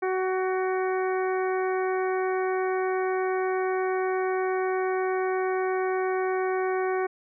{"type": "harmonic tone with a mistuned harmonic", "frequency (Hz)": 374.3, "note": "F#4", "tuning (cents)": 20, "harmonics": [1, 2, 3, 4, 5, 6], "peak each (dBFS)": [-25, -31, -35, -37, -39, -41], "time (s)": [0.02, 7.07], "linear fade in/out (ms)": 10, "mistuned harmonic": 5, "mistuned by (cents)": -19, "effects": []}